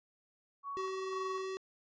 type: tone with tremolo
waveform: sine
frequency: 1119 Hz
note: C#6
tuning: 16 cents sharp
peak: -38 dBFS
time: 0.63-1.47 s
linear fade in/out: 50 ms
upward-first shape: square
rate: 2 Hz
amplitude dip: 55%
type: tone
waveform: square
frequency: 380.2 Hz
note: F#4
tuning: 47 cents sharp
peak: -38 dBFS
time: 0.77-1.57 s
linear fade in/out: 0 ms
effects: resampled to 16000 Hz